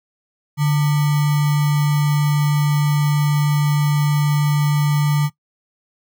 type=tone with sample-and-hold; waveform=sine; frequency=146.83 Hz; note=D3; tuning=in tune; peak=-13 dBFS; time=0.57-5.3 s; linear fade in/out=50 ms; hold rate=1050 Hz; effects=noise-tail reverb RT60 0.1 s tail -19 dB re dry